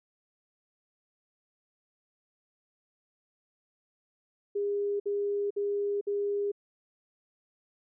sine tone bursts, 406.2 Hz, G#4, 38 cents flat, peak -27 dBFS, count 4, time 4.55-6.518 s, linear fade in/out 10 ms, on 450 ms, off 56 ms, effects none

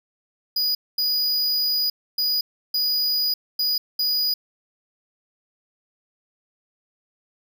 square tone bursts at uneven times, 4925 Hz, D#8, 19 cents flat, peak -20 dBFS, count 6, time 0.56-0.75 / 0.98-1.9 / 2.18-2.41 / 2.74-3.34 / 3.59-3.78 / 3.99-4.34 s, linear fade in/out 5 ms, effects 10-bit

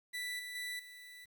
30% pulse tone with level steps, 1975.5 Hz, B6, in tune, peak -35 / -40 / -36 / -48 dBFS, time 0.13-1.26 s, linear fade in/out 20 ms, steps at 0.39 / 0.55 / 0.79 s, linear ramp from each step 5 ms, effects 11-bit

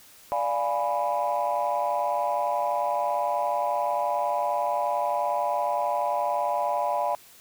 sine chord, D diminished seventh, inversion none, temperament equal, 587.3 / 698.5 / 830.6 / 987.8 Hz, D5 / F5 / Ab5 / Cb6, 0 / 0 / 0 / 0 cents, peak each -28 dBFS, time 0.32-7.15 s, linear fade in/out 0 ms, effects tanh soft clip ceiling -16 dBFS + white hiss -52 dBFS RMS until 7.4 s

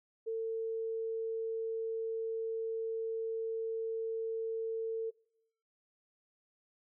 sine tone, 450 Hz, A4, 39 cents sharp, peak -33 dBFS, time 0.26-5.11 s, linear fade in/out 20 ms, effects noise-tail reverb RT60 0.7 s tail -22 dB re dry

